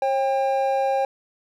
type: tone pair together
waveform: triangle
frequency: 541 / 796.7 Hz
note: C#5 / G5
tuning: -42 / +28 cents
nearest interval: perfect fifth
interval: 670 cents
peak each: -20 dBFS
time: 0.02-1.05 s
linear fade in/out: 2 ms
effects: none